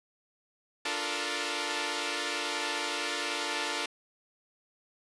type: chord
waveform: 5% pulse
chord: Bb major seventh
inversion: first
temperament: equal with one note detuned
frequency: 293.7 / 349.2 / 440 / 469.1 Hz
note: D4 / F4 / A4 / Bb4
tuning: 0 / 0 / 0 / +11 cents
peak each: -25 dBFS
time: 0.85-3.86 s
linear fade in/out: 5 ms
effects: resampled to 22050 Hz